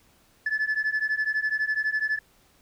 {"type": "beating tone pair", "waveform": "sine", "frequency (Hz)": [1726, 1738], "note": ["A6", "A6"], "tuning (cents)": [-34, -22], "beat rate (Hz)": 12, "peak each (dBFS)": -25, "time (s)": [0.46, 2.19], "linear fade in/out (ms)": 5, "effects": ["tanh soft clip ceiling -20 dBFS", "pink hiss -61 dBFS RMS until 2.61 s"]}